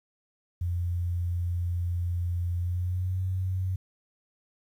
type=tone with pitch glide; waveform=sine; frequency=87.31 to 93.04 Hz; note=F2 to F#2; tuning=0 to +10 cents; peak=-26 dBFS; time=0.61-3.76 s; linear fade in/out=5 ms; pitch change=+110 cents; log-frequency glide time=2.57-3.2 s; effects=10-bit